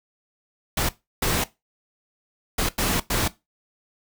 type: noise bursts at uneven times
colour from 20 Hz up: pink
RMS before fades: -23 dBFS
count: 5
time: 0.77-0.89 / 1.22-1.44 / 2.58-2.69 / 2.78-3 / 3.1-3.28 s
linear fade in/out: 5 ms
effects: noise-tail reverb RT60 0.2 s tail -17 dB re dry